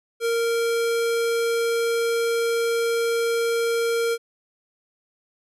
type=tone; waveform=square; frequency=463.6 Hz; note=A#4; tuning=10 cents flat; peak=-21 dBFS; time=0.2-4.18 s; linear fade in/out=50 ms; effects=resampled to 32000 Hz